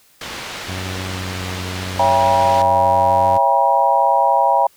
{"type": "low-pass noise", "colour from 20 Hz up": "white", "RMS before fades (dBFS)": -30, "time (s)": [0.21, 2.62], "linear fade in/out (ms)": 2, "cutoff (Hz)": 3700, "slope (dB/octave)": 12}
{"type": "tone with vibrato", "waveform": "sawtooth", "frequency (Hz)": 92.5, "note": "F#2", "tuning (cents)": 0, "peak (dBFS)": -21, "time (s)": [0.68, 3.38], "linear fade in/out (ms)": 10, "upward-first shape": "sine", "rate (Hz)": 0.81, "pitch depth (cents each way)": 15}
{"type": "chord", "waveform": "sine", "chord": "C# diminished seventh", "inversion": "none", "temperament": "just", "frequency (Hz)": [554.4, 665.2, 798.3, 957.9], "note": ["C#5", "E5", "G5", "Bb5"], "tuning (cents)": [0, 16, 31, 47], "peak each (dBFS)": [-20, -19, -16, -15], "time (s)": [1.99, 4.67], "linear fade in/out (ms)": 5}
{"effects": ["white hiss -53 dBFS RMS until 4.76 s"]}